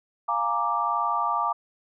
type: chord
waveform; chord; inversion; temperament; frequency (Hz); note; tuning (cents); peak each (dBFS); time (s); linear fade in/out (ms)
sine; Bb dominant seventh; second; equal; 698.5 / 830.6 / 932.3 / 1174.7; F5 / Ab5 / Bb5 / D6; 0 / 0 / 0 / 0; -31 / -31 / -28 / -25; 0.28-1.53; 10
effects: none